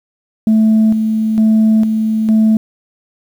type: tone with tremolo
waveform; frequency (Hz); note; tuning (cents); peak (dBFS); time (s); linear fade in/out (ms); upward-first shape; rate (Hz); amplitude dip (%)
sine; 219; A3; -8; -5; 0.47-2.57; 2; square; 1.1; 50
effects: tanh soft clip ceiling -5 dBFS + 7-bit